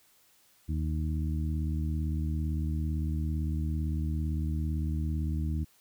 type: harmonic tone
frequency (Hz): 77.78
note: D#2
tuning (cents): 0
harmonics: 1 / 2 / 3 / 4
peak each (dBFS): -29 / -35 / -39 / -41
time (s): 0.68-5.65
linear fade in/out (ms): 20
effects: white hiss -64 dBFS RMS until 5.8 s